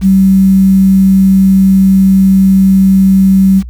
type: tone with quantisation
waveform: sine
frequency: 192 Hz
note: G3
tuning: 36 cents flat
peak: -3 dBFS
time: 0.01-3.63 s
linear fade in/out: 50 ms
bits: 5
effects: noise-tail reverb RT60 0.1 s tail -23 dB re dry + added 60 Hz sine -22 dBFS peak until 3.69 s